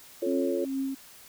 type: chord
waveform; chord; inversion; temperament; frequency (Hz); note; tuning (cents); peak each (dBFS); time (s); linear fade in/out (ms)
sine; F augmented; none; equal; 349.2 / 440 / 554.4; F4 / A4 / C#5; 0 / 0 / 0; -29 / -32 / -31; 0.22-0.65; 5
type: tone with tremolo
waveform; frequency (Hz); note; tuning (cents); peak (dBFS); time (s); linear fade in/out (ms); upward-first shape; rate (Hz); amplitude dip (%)
sine; 269.8; C#4; -47; -26; 0.26-0.95; 10; triangle; 2.3; 70
effects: white hiss -51 dBFS RMS until 1.28 s